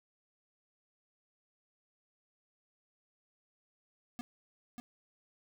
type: tone with echo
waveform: square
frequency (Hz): 241.5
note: B3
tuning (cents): -39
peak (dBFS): -39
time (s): 4.19-4.21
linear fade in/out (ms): 0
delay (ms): 590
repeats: 1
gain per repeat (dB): -4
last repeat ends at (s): 4.8
effects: none